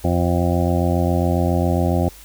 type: harmonic tone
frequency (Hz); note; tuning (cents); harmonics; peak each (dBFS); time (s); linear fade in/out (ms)
87.31; F2; 0; 1 / 2 / 3 / 4 / 6 / 7 / 8 / 9; -19 / -22 / -24 / -25 / -27 / -27 / -28 / -29; 0.04-2.09; 5
effects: added 50 Hz sine -44 dBFS peak until 2.24 s + white hiss -44 dBFS RMS until 2.24 s